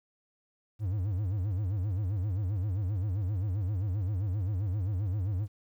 triangle tone with vibrato, 97.7 Hz, G2, 5 cents flat, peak -26 dBFS, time 0.79-5.48 s, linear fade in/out 50 ms, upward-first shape sine, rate 7.6 Hz, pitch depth 190 cents each way, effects 11-bit

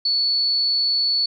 sine tone, 4435 Hz, C#8, in tune, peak -17 dBFS, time 0.05-1.26 s, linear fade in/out 5 ms, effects none

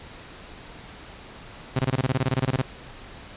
sawtooth tone bursts, 130.7 Hz, C3, 1 cent flat, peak -16 dBFS, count 16, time 1.76-2.619 s, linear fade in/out 5 ms, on 34 ms, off 21 ms, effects pink hiss -43 dBFS RMS until 3.36 s + resampled to 8000 Hz

